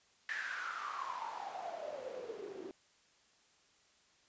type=noise with band-pass filter sweep; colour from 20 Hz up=white; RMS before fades=-43 dBFS; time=0.29-2.71 s; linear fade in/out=0 ms; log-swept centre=1800 to 340 Hz; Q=9.6; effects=white hiss -69 dBFS RMS until 4.28 s + resampled to 16000 Hz